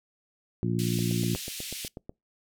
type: harmonic tone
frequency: 58.27 Hz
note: A#1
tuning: in tune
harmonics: 2 / 3 / 4 / 5 / 6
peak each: -29 / -29 / -33 / -36 / -34 dBFS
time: 0.63-1.35 s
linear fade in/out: 0 ms
type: band-pass noise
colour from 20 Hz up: pink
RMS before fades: -38 dBFS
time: 0.79-1.88 s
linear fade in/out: 0 ms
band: 2600 to 15000 Hz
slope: 24 dB/octave
type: click train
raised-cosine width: 2 ms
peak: -25 dBFS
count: 10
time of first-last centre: 0.99-2.094 s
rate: 8.15 Hz
effects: noise-tail reverb RT60 0.2 s tail -26 dB re dry